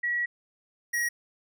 sine / square tone pair in turn, 1924 / 1897.5 Hz, B6 / A#6, -46 / +30 cents, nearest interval unison, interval 24 cents, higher first, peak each -25 / -26 dBFS, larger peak first, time 0.03-0.26 / 0.93-1.09 s, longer first, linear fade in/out 10 ms, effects none

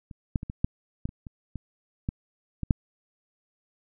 clicks, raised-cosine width 5 ms, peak -29 / -12 / -23 / -21 / -10 / -16 / -29 / -27 / -22 / -15 / -18 / -7 dBFS, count 12, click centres 0.112 / 0.358 / 0.431 / 0.499 / 0.645 / 1.055 / 1.091 / 1.268 / 1.557 / 2.089 / 2.633 / 2.708 s, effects none

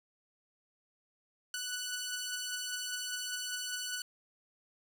10% pulse beating tone pair, 1479 / 1484 Hz, F#6 / F#6, -1 / +5 cents, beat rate 5 Hz, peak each -34 / -29 dBFS, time 1.54-4.02 s, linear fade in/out 2 ms, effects none

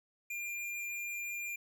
square tone, 2399 Hz, D7, 36 cents sharp, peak -38 dBFS, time 0.3-1.56 s, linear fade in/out 5 ms, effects none

